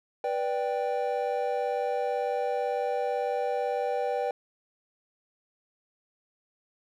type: chord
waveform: triangle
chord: G major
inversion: first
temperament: just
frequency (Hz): 490 / 588 / 784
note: B4 / D5 / G5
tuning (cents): -14 / +2 / 0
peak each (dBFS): -28 / -30 / -29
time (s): 0.24-4.31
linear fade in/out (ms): 2
effects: none